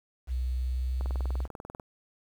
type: tone with pitch glide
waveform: sine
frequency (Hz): 62.8 to 63.6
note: B1 to C2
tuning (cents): +30 to -48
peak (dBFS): -27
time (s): 0.27-1.48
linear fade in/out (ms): 50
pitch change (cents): +22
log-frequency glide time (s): 0.48-1.01
type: click train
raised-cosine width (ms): 1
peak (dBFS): -26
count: 17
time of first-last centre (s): 1.01-1.798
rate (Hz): 20.3
effects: 9-bit